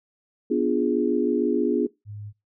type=chord; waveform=sine; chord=B diminished seventh; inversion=none; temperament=equal; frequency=246.9 / 293.7 / 349.2 / 415.3 Hz; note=B3 / D4 / F4 / Ab4; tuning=0 / 0 / 0 / 0 cents; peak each=-25 dBFS; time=0.5-1.87 s; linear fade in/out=10 ms
type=tone; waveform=sine; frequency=104 Hz; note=G#2; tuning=3 cents sharp; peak=-34 dBFS; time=2.05-2.33 s; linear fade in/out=50 ms
effects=noise-tail reverb RT60 0.2 s tail -21 dB re dry